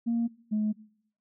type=tone pair in turn; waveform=sine; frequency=233.1 / 213.2 Hz; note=A#3 / G#3; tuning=0 / +46 cents; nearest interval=major second; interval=154 cents; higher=first; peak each=-23 dBFS; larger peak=neither; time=0.06-0.28 / 0.51-0.73 s; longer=neither; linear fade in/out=20 ms; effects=noise-tail reverb RT60 0.7 s tail -22 dB re dry + tanh soft clip ceiling -21 dBFS